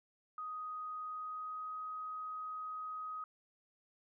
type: tone with pitch glide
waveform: sine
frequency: 1249 to 1257.7 Hz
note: D#6 to D#6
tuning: +6 to +18 cents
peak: -40 dBFS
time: 0.38-3.24 s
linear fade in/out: 2 ms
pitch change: +12 cents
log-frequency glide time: 1.03-1.75 s
effects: none